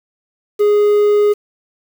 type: tone with quantisation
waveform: triangle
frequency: 415.1 Hz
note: G#4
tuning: 1 cent flat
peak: -7 dBFS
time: 0.59-1.34 s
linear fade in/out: 20 ms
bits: 6
effects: none